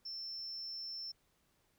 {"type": "tone", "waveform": "sine", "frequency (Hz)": 5360, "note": "E8", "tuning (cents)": 28, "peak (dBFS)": -40, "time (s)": [0.05, 1.12], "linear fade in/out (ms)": 10, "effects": ["tanh soft clip ceiling -38 dBFS", "pink hiss -75 dBFS RMS until 1.78 s"]}